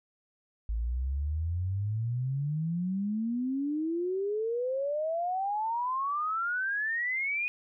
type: exponential sweep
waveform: sine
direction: up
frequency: 53.4 to 2489 Hz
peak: -28 dBFS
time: 0.69-7.48 s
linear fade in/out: 0 ms
effects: none